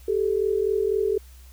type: tone pair together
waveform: sine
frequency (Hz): 391.5 / 435.5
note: G4 / A4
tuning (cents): -2 / -18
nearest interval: major second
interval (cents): 184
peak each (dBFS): -23 / -23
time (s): 0.08-1.18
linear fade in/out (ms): 5
effects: added 63 Hz sine -44 dBFS peak until 1.52 s + white hiss -55 dBFS RMS until 1.52 s